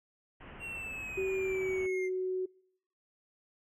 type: low-pass noise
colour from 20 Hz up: pink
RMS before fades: -49 dBFS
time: 0.4-1.87 s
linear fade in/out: 10 ms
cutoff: 3000 Hz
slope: 96 dB/octave
type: linear sweep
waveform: triangle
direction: down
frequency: 2766 to 2086 Hz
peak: -37 dBFS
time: 0.59-2.1 s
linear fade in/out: 50 ms
type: tone with pitch glide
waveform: sine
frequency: 381.6 to 371.6 Hz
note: G4 to F#4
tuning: -47 to +7 cents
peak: -30 dBFS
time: 1.17-2.46 s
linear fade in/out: 10 ms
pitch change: -46 cents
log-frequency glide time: 1.34-2.08 s
effects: noise-tail reverb RT60 0.7 s tail -26 dB re dry